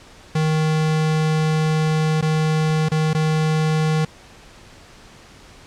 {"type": "tone with dropouts", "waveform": "square", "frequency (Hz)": 156.4, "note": "D#3", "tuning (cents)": 9, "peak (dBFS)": -17, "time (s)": [0.35, 4.05], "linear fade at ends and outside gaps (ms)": 5, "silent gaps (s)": [[2.212, 2.224], [2.887, 2.916], [3.133, 3.147]], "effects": ["pink hiss -45 dBFS RMS until 5.66 s", "low-pass 7000 Hz 12 dB/octave"]}